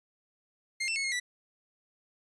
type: tone with pitch steps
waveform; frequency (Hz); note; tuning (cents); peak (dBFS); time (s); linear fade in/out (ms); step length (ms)
sawtooth; 2118 / 2677 / 2193 / 2147 / 1963; C7 / E7 / C#7 / C7 / B6; +21 / +26 / -19 / +44 / -11; -26; 0.8-1.2; 10; 80
effects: resampled to 22050 Hz